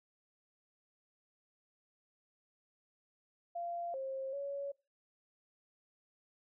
sine tone with pitch steps, 690 / 534 / 561 Hz, F5 / C5 / C#5, -21 / +35 / +21 cents, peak -37 dBFS, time 3.55-4.72 s, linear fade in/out 10 ms, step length 390 ms, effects noise-tail reverb RT60 0.3 s tail -23 dB re dry

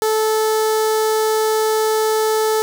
sawtooth tone with notch filter, 436 Hz, A4, 16 cents flat, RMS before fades -17 dBFS, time 0.02-2.62 s, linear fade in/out 0 ms, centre 2500 Hz, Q 1.2, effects none

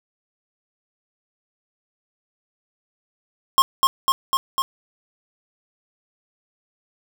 square tone with echo, 1073 Hz, C6, 43 cents sharp, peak -11 dBFS, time 3.58-3.62 s, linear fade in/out 0 ms, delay 250 ms, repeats 4, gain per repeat -2 dB, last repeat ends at 4.62 s, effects none

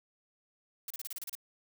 blue noise bursts, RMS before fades -40 dBFS, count 9, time 0.88-1.352 s, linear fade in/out 2 ms, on 24 ms, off 32 ms, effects none

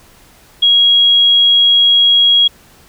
sine tone, 3300 Hz, G#7, 12 cents flat, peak -6 dBFS, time 0.62-2.48 s, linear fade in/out 10 ms, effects pink hiss -45 dBFS RMS until 2.88 s

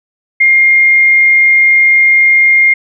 sine tone, 2122 Hz, C7, 24 cents sharp, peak -4 dBFS, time 0.4-2.74 s, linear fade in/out 10 ms, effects none

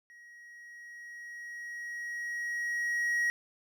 triangle tone with level ramp, 1900 Hz, A#6, 33 cents sharp, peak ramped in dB -50 to -24 dBFS, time 0.1-3.3 s, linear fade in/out 0 ms, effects none

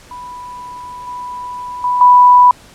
sine tone with level steps, 987.8 Hz, B5, in tune, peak -27 / -23 / -12 / -3 dBFS, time 0.11-2.51 s, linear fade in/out 2 ms, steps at 1.07 / 1.84 / 2.01 s, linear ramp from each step 2 ms, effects pink hiss -42 dBFS RMS until 2.74 s + low-pass 10000 Hz 12 dB/octave

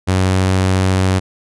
sawtooth tone with pitch glide, 93.5 to 94.04 Hz, F#2 to F#2, +19 to +29 cents, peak -8 dBFS, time 0.07-1.2 s, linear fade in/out 20 ms, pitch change +10 cents, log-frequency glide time 0.21-0.49 s, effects resampled to 24000 Hz

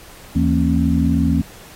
sine tone cluster, 78.6 / 165.5 / 228.6 / 271.5 Hz, D#2 / E3 / A#3 / C#4, +18 / +7 / -34 / -36 cents, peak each -19 dBFS, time 0.35-1.42 s, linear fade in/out 10 ms, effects pink hiss -42 dBFS RMS until 1.75 s + AAC 48 kbps

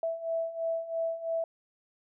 sine beating tone pair, 657 / 660 Hz, E5 / E5, -6 / +2 cents, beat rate 3 Hz, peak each -35 / -31 dBFS, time 0.03-1.44 s, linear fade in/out 2 ms, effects none

